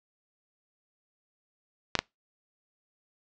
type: clicks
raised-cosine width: 0.2 ms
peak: -5 dBFS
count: 2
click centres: 1.953 / 1.99 s
effects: noise-tail reverb RT60 0.2 s tail -26 dB re dry + low-pass 6000 Hz 12 dB/octave